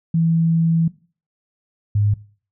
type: tone pair in turn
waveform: sine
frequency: 164.7 / 103.31 Hz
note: E3 / G#2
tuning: -1 / -9 cents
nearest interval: minor sixth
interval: 808 cents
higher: first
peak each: -14 dBFS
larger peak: neither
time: 0.14-0.88 / 1.95-2.14 s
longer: first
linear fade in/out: 5 ms
effects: noise-tail reverb RT60 0.4 s tail -19 dB re dry